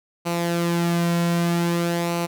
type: tone with flanger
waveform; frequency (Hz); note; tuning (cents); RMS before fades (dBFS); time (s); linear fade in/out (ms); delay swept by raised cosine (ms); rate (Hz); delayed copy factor
sawtooth; 171.1; F3; -35; -22; 0.25-2.27; 20; 0.58 to 2.48; 0.52; -0.5
effects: none